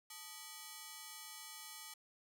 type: ring-modulated tone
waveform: 5% pulse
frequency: 1059 Hz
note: C6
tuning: 21 cents sharp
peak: -34 dBFS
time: 0.1-1.94 s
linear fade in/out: 5 ms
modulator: 184 Hz
effects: none